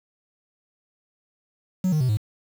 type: tone with pitch steps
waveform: triangle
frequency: 185 / 153.78 / 127.83 / 106.25 Hz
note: F#3 / D#3 / C3 / G#2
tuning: 0 / -20 / -40 / +40 cents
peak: -16 dBFS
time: 1.84-2.172 s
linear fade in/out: 5 ms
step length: 83 ms
effects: tanh soft clip ceiling -12 dBFS + 7-bit